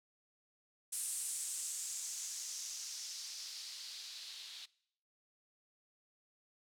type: noise with low-pass filter sweep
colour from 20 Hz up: violet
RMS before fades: -44 dBFS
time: 0.92-4.66 s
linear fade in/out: 10 ms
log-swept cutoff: 9300 to 3700 Hz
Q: 2.7
effects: noise-tail reverb RT60 0.7 s tail -22 dB re dry